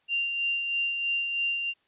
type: tone with tremolo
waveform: sine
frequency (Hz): 2780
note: F7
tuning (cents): -9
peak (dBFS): -24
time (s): 0.08-1.74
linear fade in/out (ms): 50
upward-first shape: sine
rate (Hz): 3.1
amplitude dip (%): 40
effects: white hiss -69 dBFS RMS until 1.87 s + resampled to 8000 Hz